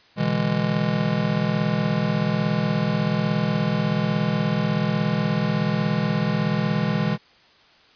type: chord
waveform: square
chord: E dominant seventh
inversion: second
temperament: just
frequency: 123.61 / 148.33 / 164.81 / 206 Hz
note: B2 / D3 / E3 / G#3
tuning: +2 / +18 / 0 / -14 cents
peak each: -29 / -29 / -25 / -25 dBFS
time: 0.16-7.18 s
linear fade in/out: 50 ms
effects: white hiss -54 dBFS RMS until 7.95 s + resampled to 11025 Hz